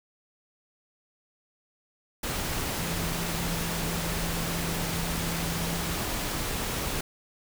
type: tone in noise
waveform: sine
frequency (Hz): 167.6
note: E3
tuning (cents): +29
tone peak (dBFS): -33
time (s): 2.79-5.95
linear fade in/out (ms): 5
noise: pink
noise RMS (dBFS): -31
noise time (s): 2.23-7.01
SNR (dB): -5
effects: none